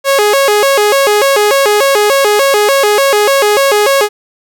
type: tone with vibrato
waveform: sawtooth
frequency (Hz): 478.9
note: A#4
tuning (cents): +47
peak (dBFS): -3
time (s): 0.04-4.09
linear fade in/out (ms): 50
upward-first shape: square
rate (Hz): 3.4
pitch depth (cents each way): 240
effects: none